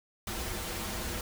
pink noise with comb filter, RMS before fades -36 dBFS, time 0.27-1.21 s, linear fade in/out 2 ms, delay 7.1 ms, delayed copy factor -0.75, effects none

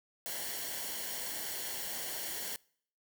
white noise with comb filter, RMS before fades -39 dBFS, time 0.26-2.56 s, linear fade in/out 0 ms, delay 0.8 ms, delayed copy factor -0.6, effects noise-tail reverb RT60 0.6 s tail -25 dB re dry

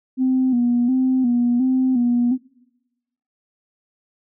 sine tone with vibrato, 250 Hz, B3, 21 cents sharp, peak -14 dBFS, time 0.17-2.38 s, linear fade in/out 50 ms, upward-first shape square, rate 1.4 Hz, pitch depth 61 cents each way, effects noise-tail reverb RT60 1.0 s tail -25 dB re dry + tanh soft clip ceiling -10 dBFS

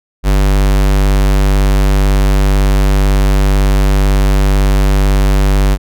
square tone, 49 Hz, G1, in tune, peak -8 dBFS, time 0.23-5.78 s, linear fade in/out 50 ms, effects none

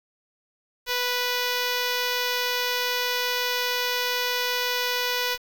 5% pulse tone with notch filter, 492.8 Hz, B4, 4 cents flat, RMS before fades -26 dBFS, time 0.86-5.38 s, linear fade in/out 50 ms, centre 7400 Hz, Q 2, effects 7-bit

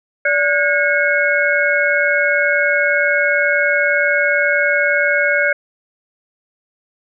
sine tone cluster, 580 / 1451 / 1617 / 2187 Hz, D5 / F#6 / G#6 / C#7, -22 / -34 / -47 / -24 cents, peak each -18 dBFS, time 0.25-5.53 s, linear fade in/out 5 ms, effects none

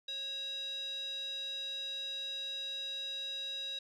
square tone with band-pass filter, 548 Hz, C#5, 20 cents flat, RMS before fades -40 dBFS, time 0.08-3.79 s, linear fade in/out 5 ms, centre 3800 Hz, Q 9.7, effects none

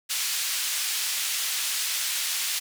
pink band-pass noise, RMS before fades -28 dBFS, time 0.09-2.6 s, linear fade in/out 20 ms, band 2800 to 15000 Hz, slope 12 dB/octave, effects none

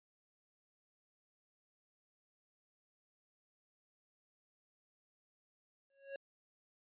square tone with exponential growth, 551 Hz, C#5, 11 cents flat, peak -40 dBFS, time 5.9-6.16 s, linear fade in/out 2 ms, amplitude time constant 55 ms, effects resampled to 8000 Hz

